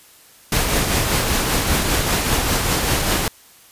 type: noise with tremolo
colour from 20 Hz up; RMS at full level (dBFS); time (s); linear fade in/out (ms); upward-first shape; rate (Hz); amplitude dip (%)
pink; -17; 0.52-3.28; 2; triangle; 5.1; 40
effects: white hiss -48 dBFS RMS until 3.71 s + resampled to 32000 Hz